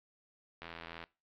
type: click train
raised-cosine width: 0.3 ms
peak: -28 dBFS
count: 36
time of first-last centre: 0.62-1.039 s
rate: 83.5 Hz
effects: noise-tail reverb RT60 0.3 s tail -22 dB re dry + low-pass 4000 Hz 12 dB/octave